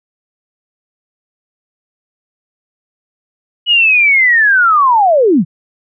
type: linear sweep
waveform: sine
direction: down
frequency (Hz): 2941 to 138.59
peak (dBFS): -6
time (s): 3.66-5.45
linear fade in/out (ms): 50
effects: none